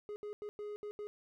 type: tone bursts at uneven times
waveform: triangle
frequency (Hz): 416.5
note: G#4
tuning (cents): +5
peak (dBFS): -38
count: 6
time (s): 0.09-0.16 / 0.23-0.33 / 0.42-0.49 / 0.59-0.76 / 0.83-0.91 / 0.99-1.07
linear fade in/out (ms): 0
effects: none